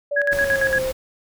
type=tone with pitch glide; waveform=sine; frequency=576 to 522.1 Hz; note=D5 to C5; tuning=-34 to -4 cents; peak=-21 dBFS; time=0.11-0.92 s; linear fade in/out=10 ms; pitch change=-170 cents; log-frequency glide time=0.26-0.78 s
type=tone with tremolo; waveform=sine; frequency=1661.2 Hz; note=G#6; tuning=in tune; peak=-16 dBFS; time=0.16-0.79 s; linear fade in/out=10 ms; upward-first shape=square; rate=8.8 Hz; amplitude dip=80%
type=noise; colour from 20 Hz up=pink; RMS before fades=-32 dBFS; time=0.31-0.93 s; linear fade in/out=20 ms
effects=none